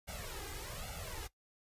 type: noise with flanger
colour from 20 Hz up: pink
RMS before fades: -44 dBFS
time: 0.07-1.28 s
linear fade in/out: 20 ms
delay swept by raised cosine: 1.4 to 2.5 ms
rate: 1.2 Hz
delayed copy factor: +0.95
effects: noise-tail reverb RT60 0.1 s tail -17 dB re dry + resampled to 32000 Hz